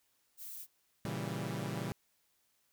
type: noise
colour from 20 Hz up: violet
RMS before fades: -46 dBFS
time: 0.37-0.67 s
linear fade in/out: 50 ms
type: chord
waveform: sawtooth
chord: A# diminished seventh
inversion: none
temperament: equal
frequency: 116.54 / 138.59 / 164.81 / 196 Hz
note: A#2 / C#3 / E3 / G3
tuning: 0 / 0 / 0 / 0 cents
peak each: -38 dBFS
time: 1.05-1.92 s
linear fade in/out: 0 ms
effects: white hiss -75 dBFS RMS until 2.72 s